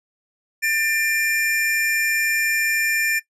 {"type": "tone pair together", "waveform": "square", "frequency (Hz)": [1787, 2385], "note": ["A6", "D7"], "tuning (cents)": [26, 26], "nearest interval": "perfect fourth", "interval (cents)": 500, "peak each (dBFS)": -22, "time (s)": [0.62, 3.2], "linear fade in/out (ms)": 20, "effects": ["noise-tail reverb RT60 0.1 s tail -17 dB re dry", "resampled to 32000 Hz"]}